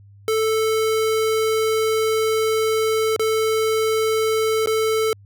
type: tone with dropouts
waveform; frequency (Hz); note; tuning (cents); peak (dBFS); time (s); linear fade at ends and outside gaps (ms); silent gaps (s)
square; 440; A4; 0; -18; 0.28-5.13; 1; 3.163-3.195 / 4.66-4.672
effects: added 100 Hz sine -44 dBFS peak until 5.25 s